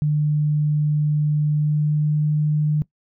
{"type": "tone with pitch glide", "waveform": "sine", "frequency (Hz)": [150, 151.13], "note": ["D3", "D3"], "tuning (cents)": [37, 50], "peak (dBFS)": -16, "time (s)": [0.02, 2.82], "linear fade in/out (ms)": 0, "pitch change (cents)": 13, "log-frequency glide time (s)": [1.53, 2.31], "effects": ["noise-tail reverb RT60 0.1 s tail -20 dB re dry"]}